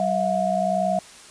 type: tone cluster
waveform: sine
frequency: 189.9 / 651 / 712 Hz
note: F#3 / E5 / F5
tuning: +45 / -22 / +33 cents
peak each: -27 / -23 / -23 dBFS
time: 0-0.99 s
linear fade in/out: 2 ms
effects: white hiss -45 dBFS RMS until 1.3 s + resampled to 22050 Hz